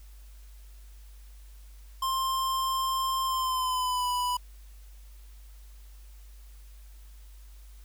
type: tone with pitch glide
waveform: square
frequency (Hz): 1054 to 989.1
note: C6 to B5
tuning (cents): +12 to +2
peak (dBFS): -27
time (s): 2.02-4.37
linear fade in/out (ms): 5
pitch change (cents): -110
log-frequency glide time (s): 3.26-4.08
effects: added 50 Hz sine -46 dBFS peak until 7.84 s + white hiss -61 dBFS RMS until 7.84 s